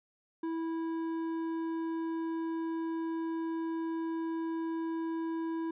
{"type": "tone with hard clipping", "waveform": "sine", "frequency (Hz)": 327.5, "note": "E4", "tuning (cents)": -11, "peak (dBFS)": -34, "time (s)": [0.43, 5.71], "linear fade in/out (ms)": 5, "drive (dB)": 8, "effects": ["resampled to 8000 Hz"]}